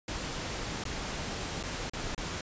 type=noise with dropouts; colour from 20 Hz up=pink; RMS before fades=-36 dBFS; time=0.08-2.41 s; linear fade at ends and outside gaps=2 ms; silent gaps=0.839-0.852 / 1.629-1.636 / 1.897-1.934 / 2.148-2.178 s; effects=resampled to 16000 Hz